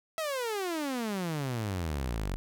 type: exponential sweep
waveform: sawtooth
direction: down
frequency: 659.3 to 43.67 Hz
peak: -27 dBFS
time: 0.18-2.36 s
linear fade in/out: 0 ms
effects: none